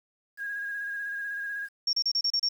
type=tone with vibrato; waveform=sine; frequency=1639 Hz; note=G#6; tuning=23 cents flat; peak=-31 dBFS; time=0.37-1.69 s; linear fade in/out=50 ms; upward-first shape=square; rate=16 Hz; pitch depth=21 cents each way
type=tone bursts; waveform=sine; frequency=5510 Hz; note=F8; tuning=24 cents flat; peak=-23 dBFS; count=7; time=1.87-2.489 s; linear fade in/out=5 ms; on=61 ms; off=32 ms
effects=9-bit